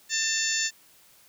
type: harmonic tone with a mistuned harmonic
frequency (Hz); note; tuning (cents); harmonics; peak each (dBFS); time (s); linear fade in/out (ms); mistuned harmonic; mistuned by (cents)
893; A5; +25; 2 / 3 / 4 / 5 / 6 / 7 / 8; -30 / -34 / -34 / -34 / -33 / -34 / -29; 0.09-0.71; 50; 8; -18
effects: white hiss -57 dBFS RMS until 1.28 s